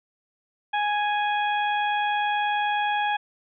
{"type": "harmonic tone", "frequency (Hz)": 830.6, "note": "G#5", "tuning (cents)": 0, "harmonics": [1, 2, 3, 4], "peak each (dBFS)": [-23, -29, -33, -35], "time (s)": [0.73, 3.17], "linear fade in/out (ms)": 10, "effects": []}